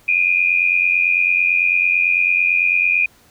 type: tone pair together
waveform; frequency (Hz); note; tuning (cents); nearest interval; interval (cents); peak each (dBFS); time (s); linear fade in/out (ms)
sine; 2400 / 2489; D7 / D#7; +37 / 0; minor second; 63; -16; 0.08-3.06; 5
effects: pink hiss -52 dBFS RMS until 3.3 s